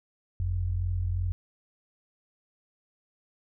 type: tone pair together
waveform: sine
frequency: 47.16 / 90 Hz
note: F#1 / F#2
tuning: +34 / -47 cents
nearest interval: major seventh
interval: 1119 cents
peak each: -31 / -27 dBFS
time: 0.4-1.32 s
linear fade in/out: 0 ms
effects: none